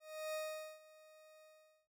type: tone with ADSR envelope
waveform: 40% pulse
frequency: 622.3 Hz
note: D#5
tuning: in tune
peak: -38 dBFS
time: 0-1.88 s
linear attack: 340 ms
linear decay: 450 ms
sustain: -21 dB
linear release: 450 ms
effects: none